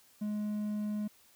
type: tone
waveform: triangle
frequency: 210 Hz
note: G#3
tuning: 19 cents sharp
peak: -30 dBFS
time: 0.21-1.08 s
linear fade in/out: 10 ms
effects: white hiss -63 dBFS RMS until 1.35 s